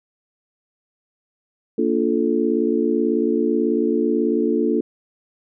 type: chord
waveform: sine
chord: Bb major seventh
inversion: none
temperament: just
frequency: 233.1 / 291.4 / 349.6 / 437 Hz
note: Bb3 / D4 / F4 / A4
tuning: 0 / -13 / +2 / -12 cents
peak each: -22 dBFS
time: 1.78-4.81 s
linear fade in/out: 5 ms
effects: none